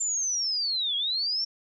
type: linear two-way sweep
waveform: sine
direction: down then up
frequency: 7270 to 3251 to 5540 Hz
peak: -25 dBFS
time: 0-1.45 s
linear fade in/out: 10 ms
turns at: 0.96 s
effects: none